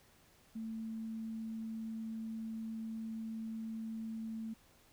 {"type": "tone", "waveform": "sine", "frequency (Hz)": 222.9, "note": "A3", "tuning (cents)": 23, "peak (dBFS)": -39, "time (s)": [0.55, 4.54], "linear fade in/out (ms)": 10, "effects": ["pink hiss -66 dBFS RMS until 4.92 s"]}